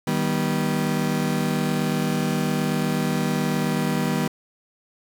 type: chord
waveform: 35% pulse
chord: Eb augmented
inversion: none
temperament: just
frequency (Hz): 155.56 / 194.45 / 243.1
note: Eb3 / G3 / B3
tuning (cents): 0 / -14 / -27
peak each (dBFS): -24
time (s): 0.07-4.28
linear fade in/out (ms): 5
effects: 7-bit